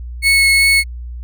35% pulse tone with vibrato, 2195 Hz, C#7, 18 cents flat, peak -7 dBFS, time 0.22-0.84 s, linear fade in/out 50 ms, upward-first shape triangle, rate 2.7 Hz, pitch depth 10 cents each way, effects added 60 Hz sine -25 dBFS peak until 1.23 s

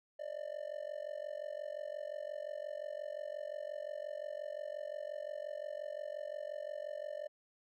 triangle tone with amplitude modulation, 598 Hz, D5, 31 cents sharp, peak -34 dBFS, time 0.19-7.28 s, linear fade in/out 10 ms, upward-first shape sine, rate 45.7 Hz, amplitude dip 95%, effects none

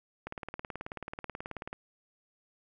click train, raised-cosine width 0.5 ms, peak -23 dBFS, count 28, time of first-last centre 0.27-1.729 s, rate 18.5 Hz, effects none

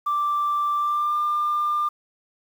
sine tone with pitch glide, 1174.7 to 1197.3 Hz, D6 to D6, 0 to +33 cents, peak -19 dBFS, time 0.06-1.89 s, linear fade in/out 10 ms, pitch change +33 cents, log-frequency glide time 0.77-1.16 s, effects tanh soft clip ceiling -16 dBFS + 8-bit

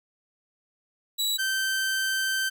sawtooth tone pair in turn, 3911 / 1552.1 Hz, B7 / G6, -18 / -18 cents, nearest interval octave + major third, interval 1600 cents, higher first, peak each -21 dBFS, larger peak neither, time 1.18-1.38 / 1.38-2.5 s, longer second, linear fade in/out 20 ms, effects none

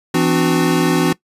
square tone cluster, 167 / 257.8 / 298.1 / 366.6 Hz, E3 / C4 / D4 / F#4, +23 / -26 / +26 / -16 cents, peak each -19 dBFS, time 0.14-1.13 s, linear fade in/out 5 ms, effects noise-tail reverb RT60 0.1 s tail -20 dB re dry + resampled to 32000 Hz

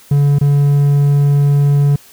triangle tone with dropouts, 142.9 Hz, D3, 47 cents flat, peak -6 dBFS, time 0.11-1.96 s, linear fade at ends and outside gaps 5 ms, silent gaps 0.387-0.411 s, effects white hiss -43 dBFS RMS until 2.12 s

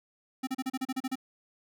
square tone bursts, 261.6 Hz, C4, in tune, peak -30 dBFS, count 10, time 0.43-1.156 s, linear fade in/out 10 ms, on 42 ms, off 34 ms, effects none

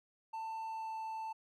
triangle tone with pitch glide, 891 to 885.4 Hz, A5 to A5, +22 to +11 cents, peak -37 dBFS, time 0.33-1.33 s, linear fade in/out 10 ms, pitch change -11 cents, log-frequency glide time 0.65-0.96 s, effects none

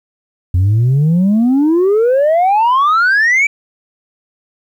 sine exponential sweep, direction up, 86.5 to 2340 Hz, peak -6 dBFS, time 0.54-3.47 s, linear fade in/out 5 ms, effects tanh soft clip ceiling -7 dBFS + 8-bit

